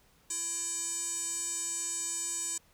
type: tone with band-pass filter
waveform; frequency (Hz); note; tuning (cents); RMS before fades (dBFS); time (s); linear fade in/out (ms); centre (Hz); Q
square; 337.6; E4; +41; -35; 0.3-2.58; 5; 7600; 8.7
effects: pink hiss -65 dBFS RMS until 2.73 s